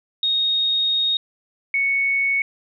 sine tone pair in turn, 3729 / 2217 Hz, A#7 / C#7, 0 / 0 cents, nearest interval major sixth, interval 900 cents, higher first, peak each -17 dBFS, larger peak neither, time 0.23-1.17 / 1.74-2.42 s, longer first, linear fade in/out 2 ms, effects none

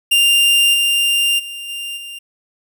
45% pulse tone with level steps, 2794 Hz, F7, in tune, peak -10 / -13 / -27 / -24 / -29 dBFS, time 0.11-2.19 s, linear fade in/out 10 ms, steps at 0.73 / 1.38 / 1.68 / 1.96 s, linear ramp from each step 20 ms, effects none

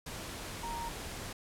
sine tone in noise, 932.3 Hz, A#5, in tune, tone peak -37 dBFS, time 0.63-0.89 s, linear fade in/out 5 ms, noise pink, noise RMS -42 dBFS, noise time 0.06-1.33 s, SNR +2 dB, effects low-pass 12000 Hz 12 dB/octave

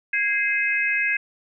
sine tone cluster, 1646 / 2092 / 2551 Hz, G#6 / C7 / D#7, -16 / -1 / +43 cents, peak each -24 dBFS, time 0.13-1.17 s, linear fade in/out 5 ms, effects none

